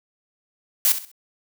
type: noise with echo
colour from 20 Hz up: blue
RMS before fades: -17 dBFS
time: 0.85-0.92 s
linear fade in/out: 0 ms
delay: 65 ms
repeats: 3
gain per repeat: -11 dB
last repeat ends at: 1.115 s
effects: none